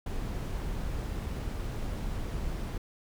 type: noise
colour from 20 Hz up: brown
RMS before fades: -34 dBFS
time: 0.06-2.78 s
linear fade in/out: 5 ms
effects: none